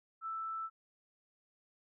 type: tone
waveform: sine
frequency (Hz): 1322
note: E6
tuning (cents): +5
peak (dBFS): -37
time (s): 0.21-0.7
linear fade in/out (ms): 50
effects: none